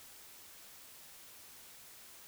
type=silence; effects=white hiss -55 dBFS RMS until 2.27 s